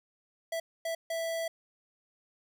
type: tone bursts at uneven times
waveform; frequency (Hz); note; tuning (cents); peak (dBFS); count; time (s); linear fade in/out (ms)
square; 659.3; E5; 0; -32; 3; 0.52-0.6 / 0.85-0.95 / 1.1-1.48; 5
effects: none